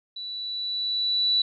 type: tone with level ramp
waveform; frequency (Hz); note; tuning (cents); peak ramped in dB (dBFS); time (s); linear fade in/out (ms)
sine; 3951; B7; 0; -33 to -18; 0.16-1.42; 5
effects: none